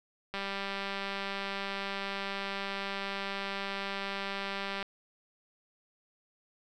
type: click train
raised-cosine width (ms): 0.3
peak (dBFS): -20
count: 885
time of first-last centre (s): 0.34-4.827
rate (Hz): 197
effects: none